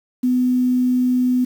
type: tone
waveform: sine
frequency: 250.9 Hz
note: B3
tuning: 28 cents sharp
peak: -14 dBFS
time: 0.23-1.45 s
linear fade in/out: 10 ms
effects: 7-bit